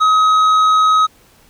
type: tone with tanh clipping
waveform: triangle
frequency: 1269 Hz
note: D#6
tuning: 34 cents sharp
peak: -10 dBFS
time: 0-1.07 s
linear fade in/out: 20 ms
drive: 11 dB
effects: pink hiss -50 dBFS RMS until 1.49 s